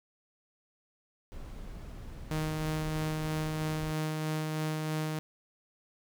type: noise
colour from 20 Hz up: brown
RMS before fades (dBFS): -43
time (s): 1.32-3.92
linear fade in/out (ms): 0
type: tone with tremolo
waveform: sawtooth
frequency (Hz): 155.6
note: D#3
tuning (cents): 0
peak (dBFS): -26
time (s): 2.31-5.19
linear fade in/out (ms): 0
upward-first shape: sine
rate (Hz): 3.1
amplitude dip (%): 25
effects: none